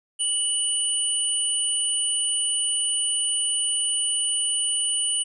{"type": "tone pair together", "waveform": "sine", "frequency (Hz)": [2952, 9275], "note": ["F#7", "D9"], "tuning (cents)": [-5, -23], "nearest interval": "octave + minor sixth", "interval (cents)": 1982, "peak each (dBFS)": [-26, -23], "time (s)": [0.19, 5.24], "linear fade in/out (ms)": 20, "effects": []}